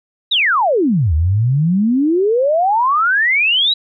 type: exponential two-way sweep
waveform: sine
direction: down then up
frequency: 3971 to 74 to 3971 Hz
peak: -11 dBFS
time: 0.31-3.74 s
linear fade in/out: 10 ms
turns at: 1.14 s
effects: none